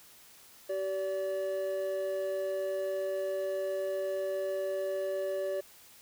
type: tone pair together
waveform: triangle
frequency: 383.5 / 576 Hz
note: G4 / D5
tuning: -38 / -34 cents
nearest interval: perfect fifth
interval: 704 cents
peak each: -34 / -30 dBFS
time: 0.69-5.61 s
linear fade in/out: 10 ms
effects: white hiss -56 dBFS RMS until 6.01 s